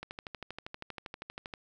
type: click train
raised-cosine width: 0.3 ms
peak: -24 dBFS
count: 20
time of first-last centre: 0.03-1.538 s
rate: 12.6 Hz
effects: none